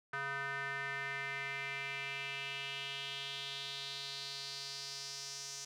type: tone with band-pass filter sweep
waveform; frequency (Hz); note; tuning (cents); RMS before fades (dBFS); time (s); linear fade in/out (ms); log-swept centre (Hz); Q
square; 138.59; C#3; 0; -42; 0.13-5.65; 5; 1500 to 6000; 3.6
effects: none